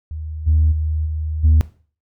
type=tone with level steps; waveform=sine; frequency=77.78 Hz; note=D#2; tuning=in tune; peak=-25 / -10 / -17 / -20 / -7 dBFS; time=0.11-1.61 s; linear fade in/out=0 ms; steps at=0.46 / 0.71 / 1.05 / 1.43 s; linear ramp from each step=20 ms; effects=noise-tail reverb RT60 0.4 s tail -19 dB re dry + tanh soft clip ceiling -7 dBFS